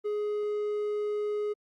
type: tone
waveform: triangle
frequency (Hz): 418.1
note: G#4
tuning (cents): +12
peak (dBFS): -26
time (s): 0.04-1.54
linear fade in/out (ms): 20
effects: Opus 32 kbps